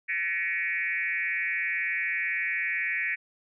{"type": "tone with frequency modulation", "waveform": "sine", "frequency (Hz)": 2067, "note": "C7", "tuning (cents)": -22, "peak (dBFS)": -26, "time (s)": [0.08, 3.16], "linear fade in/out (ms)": 20, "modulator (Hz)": 174, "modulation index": 2, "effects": []}